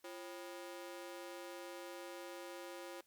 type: ring-modulated tone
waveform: sawtooth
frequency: 442.9 Hz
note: A4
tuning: 11 cents sharp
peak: -40 dBFS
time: 0.04-3.01 s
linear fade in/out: 5 ms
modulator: 97 Hz
effects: white hiss -75 dBFS RMS until 3.06 s + Opus 48 kbps